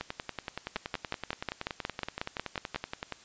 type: two click trains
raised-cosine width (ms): 0.3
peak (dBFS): -15 / -18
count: 12 / 34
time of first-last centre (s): 0.76-2.76 / 0.01-3.123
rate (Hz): 5.5 / 10.6
effects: white hiss -55 dBFS RMS until 3.24 s + resampled to 16000 Hz